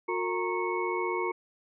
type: tone cluster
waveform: sine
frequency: 361.4 / 456.6 / 929 / 1092 / 2205 Hz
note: F#4 / A#4 / A#5 / C#6 / C#7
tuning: -41 / -36 / -6 / -26 / -10 cents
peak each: -31 / -35 / -34 / -36 / -36 dBFS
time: 0.08-1.32 s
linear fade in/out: 10 ms
effects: none